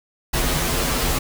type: noise with comb filter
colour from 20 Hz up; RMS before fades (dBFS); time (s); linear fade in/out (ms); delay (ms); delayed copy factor
pink; -21; 0.33-1.19; 10; 10; -0.75
effects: none